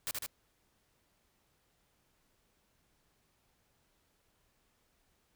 white noise with echo, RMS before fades -36 dBFS, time 0.07-0.11 s, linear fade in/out 0 ms, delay 76 ms, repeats 2, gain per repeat -2 dB, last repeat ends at 0.262 s, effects pink hiss -74 dBFS RMS until 5.35 s

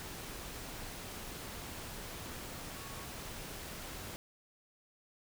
sine tone in noise, 1108.7 Hz, C#6, in tune, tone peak -54 dBFS, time 2.76-3.05 s, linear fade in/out 0 ms, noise pink, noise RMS -45 dBFS, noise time 0-4.16 s, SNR -12 dB, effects none

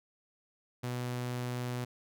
sawtooth tone, 123.47 Hz, B2, in tune, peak -30 dBFS, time 0.83-1.85 s, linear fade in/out 10 ms, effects none

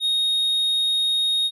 triangle tone, 3729 Hz, A#7, in tune, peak -17 dBFS, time 0-1.51 s, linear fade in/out 50 ms, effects resampled to 32000 Hz

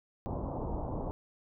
pink low-pass noise, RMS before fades -36 dBFS, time 0.26-1.11 s, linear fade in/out 0 ms, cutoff 1000 Hz, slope 48 dB/octave, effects none

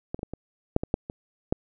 clicks, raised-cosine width 2 ms, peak -16 / -26 / -17 / -21 / -6 / -15 / -8 / -20 / -9 dBFS, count 9, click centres 0.145 / 0.192 / 0.231 / 0.336 / 0.764 / 0.835 / 0.941 / 1.099 / 1.525 s, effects none

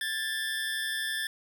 25% pulse tone pair together, 1628.3 / 1760 Hz, G#6 / A6, -35 / 0 cents, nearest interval minor second, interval 135 cents, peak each -33 / -27 dBFS, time 0.01-1.27 s, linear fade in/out 2 ms, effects none

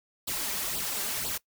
white noise with flanger, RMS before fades -32 dBFS, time 0.27-1.38 s, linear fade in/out 10 ms, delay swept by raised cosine 0.23 to 5.13 ms, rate 2 Hz, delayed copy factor +0.75, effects noise-tail reverb RT60 0.1 s tail -21 dB re dry

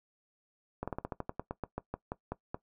slowing click train, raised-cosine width 1 ms, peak -21 dBFS, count 16, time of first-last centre 0.83-2.545 s, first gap 46 ms, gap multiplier 1.12, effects noise-tail reverb RT60 0.1 s tail -18 dB re dry

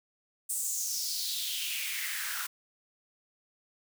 white noise with high-pass filter sweep, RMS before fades -34 dBFS, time 0.49-2.47 s, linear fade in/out 10 ms, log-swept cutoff 8700 to 1300 Hz, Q 4, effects none

